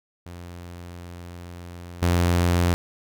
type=tone with level steps; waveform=sawtooth; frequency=87.31 Hz; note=F2; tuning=in tune; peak=-33 / -14 dBFS; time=0.26-2.74 s; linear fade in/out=0 ms; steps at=2.02 s; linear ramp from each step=2 ms; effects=none